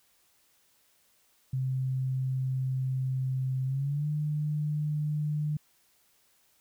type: tone with pitch glide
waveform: sine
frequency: 130.81 to 150.26 Hz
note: C3 to D3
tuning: 0 to +40 cents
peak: -27 dBFS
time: 1.53-5.57 s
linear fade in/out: 5 ms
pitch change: +240 cents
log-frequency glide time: 3.65-4.07 s
effects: white hiss -67 dBFS RMS until 6.6 s